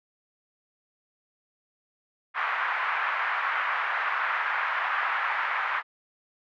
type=band-pass noise; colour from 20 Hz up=pink; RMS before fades=-28 dBFS; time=2.34-5.83 s; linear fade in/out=50 ms; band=1000 to 2000 Hz; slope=24 dB/octave; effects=none